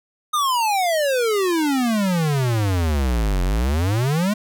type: exponential two-way sweep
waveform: square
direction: down then up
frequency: 1250 to 43.65 to 218 Hz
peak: -18 dBFS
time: 0.33-4.34 s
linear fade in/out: 10 ms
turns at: 3.43 s
effects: none